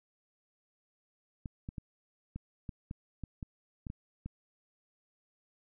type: clicks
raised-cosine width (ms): 5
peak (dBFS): -27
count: 11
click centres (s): 1.458 / 1.689 / 1.782 / 2.36 / 2.692 / 2.911 / 3.237 / 3.428 / 3.868 / 3.901 / 4.26
effects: none